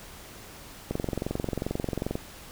click train, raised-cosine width 2 ms, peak -15 dBFS, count 29, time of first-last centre 0.91-2.154 s, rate 22.5 Hz, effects pink hiss -46 dBFS RMS until 2.51 s

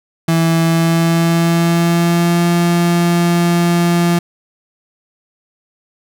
35% pulse tone with pitch glide, 164.81 to 172.11 Hz, E3 to F3, 0 to -25 cents, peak -9 dBFS, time 0.28-4.19 s, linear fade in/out 5 ms, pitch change +75 cents, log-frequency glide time 0.65-2.47 s, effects none

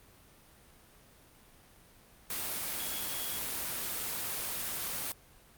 sine tone in noise, 3322 Hz, G#7, in tune, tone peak -44 dBFS, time 2.79-3.39 s, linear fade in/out 2 ms, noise white, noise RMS -36 dBFS, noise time 2.3-5.12 s, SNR -11 dB, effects pink hiss -59 dBFS RMS until 5.57 s + Opus 32 kbps

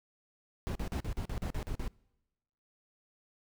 brown noise bursts, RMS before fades -35 dBFS, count 10, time 0.67-1.878 s, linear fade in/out 0 ms, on 83 ms, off 42 ms, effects noise-tail reverb RT60 1.0 s tail -25 dB re dry

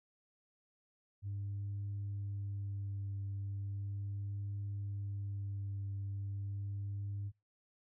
sine tone with vibrato, 100 Hz, G2, 35 cents sharp, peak -36 dBFS, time 1.22-7.32 s, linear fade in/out 50 ms, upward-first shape triangle, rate 0.37 Hz, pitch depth 17 cents each way, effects noise-tail reverb RT60 0.2 s tail -22 dB re dry + tanh soft clip ceiling -35 dBFS

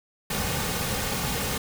pink noise with comb filter, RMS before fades -28 dBFS, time 0.3-1.58 s, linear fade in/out 5 ms, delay 3 ms, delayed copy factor -0.55, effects none

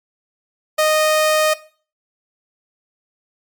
sawtooth tone, 619 Hz, D#5, 9 cents flat, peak -9 dBFS, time 0.78-1.54 s, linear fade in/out 10 ms, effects noise-tail reverb RT60 0.4 s tail -17 dB re dry + MP3 96 kbps

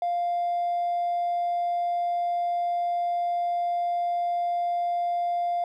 sine tone with hard clipping, 698.5 Hz, F5, in tune, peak -24 dBFS, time 0.02-5.64 s, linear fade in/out 2 ms, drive 1 dB, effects none

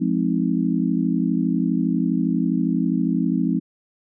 sine chord, F minor seventh, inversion none, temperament just, 174.61 / 209.5 / 261.9 / 314.3 Hz, F3 / Ab3 / C4 / Eb4, 0 / +15 / +2 / +18 cents, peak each -23 / -24 / -22 / -26 dBFS, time 0-3.6 s, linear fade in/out 20 ms, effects none

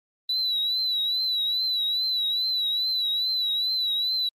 sine tone with vibrato, 3951 Hz, B7, in tune, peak -21 dBFS, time 0.29-4.29 s, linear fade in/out 5 ms, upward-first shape triangle, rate 2.4 Hz, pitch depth 75 cents each way, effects tanh soft clip ceiling -20 dBFS + Opus 24 kbps

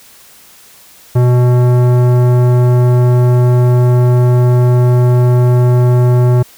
sine tone with tanh clipping, 123.47 Hz, B2, in tune, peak -8 dBFS, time 1.15-6.43 s, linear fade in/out 10 ms, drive 16 dB, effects white hiss -41 dBFS RMS until 6.57 s

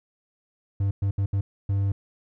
triangle tone bursts at uneven times, 98.9 Hz, G2, 16 cents sharp, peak -19 dBFS, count 5, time 0.8-0.91 / 1.02-1.11 / 1.18-1.26 / 1.33-1.41 / 1.69-1.92 s, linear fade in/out 5 ms, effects none

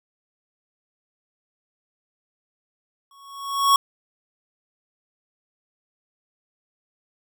square tone with exponential growth, 1108.7 Hz, C#6, in tune, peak -12 dBFS, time 3.11-3.76 s, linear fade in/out 2 ms, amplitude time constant 140 ms, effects none

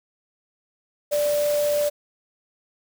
sine tone in noise, 587.3 Hz, D5, in tune, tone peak -19 dBFS, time 1.11-1.9 s, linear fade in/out 20 ms, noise white, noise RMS -33 dBFS, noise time 1.11-1.9 s, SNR +11 dB, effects none

